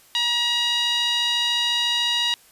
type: tone with band-pass filter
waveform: sawtooth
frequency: 954 Hz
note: A#5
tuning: 40 cents sharp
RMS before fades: -22 dBFS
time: 0.15-2.34 s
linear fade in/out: 0 ms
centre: 3500 Hz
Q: 4.5
effects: white hiss -53 dBFS RMS until 2.51 s + resampled to 32000 Hz